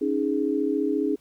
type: chord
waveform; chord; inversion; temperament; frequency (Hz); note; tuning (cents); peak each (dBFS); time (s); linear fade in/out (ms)
sine; C# suspended second; none; just; 277.2 / 311.8 / 415.8; C#4 / D#4 / G#4; 0 / +4 / +2; -26; 0.01-1.16; 10
effects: pink hiss -62 dBFS RMS until 1.2 s